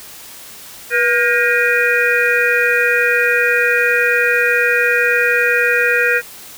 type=tone cluster; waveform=sine; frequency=485 / 1425 / 1611 / 1881 / 2453 Hz; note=B4 / F6 / G6 / A#6 / D#7; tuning=-31 / +34 / +47 / +15 / -25 cents; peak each=-18 dBFS; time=0.9-6.22 s; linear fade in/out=50 ms; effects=white hiss -36 dBFS RMS until 6.57 s